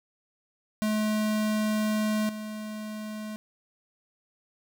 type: tone with level steps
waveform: square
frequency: 214.3 Hz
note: A3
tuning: 45 cents flat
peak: -25 / -35 dBFS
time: 0.82-3.36 s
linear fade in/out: 0 ms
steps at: 2.29 s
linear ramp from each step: 2 ms
effects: none